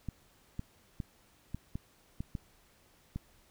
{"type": "clicks", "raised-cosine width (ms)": 5, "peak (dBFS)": -24, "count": 8, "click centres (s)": [0.087, 0.594, 1.002, 1.546, 1.755, 2.205, 2.352, 3.16], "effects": ["pink hiss -65 dBFS RMS until 3.5 s"]}